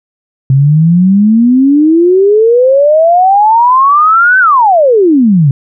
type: exponential two-way sweep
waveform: sine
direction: up then down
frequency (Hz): 130.9 to 1548 to 130.9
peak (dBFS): -3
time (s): 0.5-5.51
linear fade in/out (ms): 2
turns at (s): 4.39
effects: none